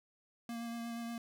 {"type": "tone with vibrato", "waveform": "square", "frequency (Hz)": 233.1, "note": "A#3", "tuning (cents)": 0, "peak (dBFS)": -40, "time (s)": [0.49, 1.18], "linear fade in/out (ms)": 2, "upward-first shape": "sine", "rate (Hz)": 8.4, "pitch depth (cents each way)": 15, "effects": []}